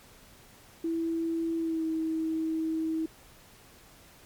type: tone with pitch glide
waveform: sine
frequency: 329.6 to 320.6 Hz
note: E4 to E4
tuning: 0 to -48 cents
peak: -27 dBFS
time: 0.84-3.06 s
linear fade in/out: 5 ms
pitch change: -48 cents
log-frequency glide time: 1.57-1.86 s
effects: pink hiss -55 dBFS RMS until 4.25 s + MP3 96 kbps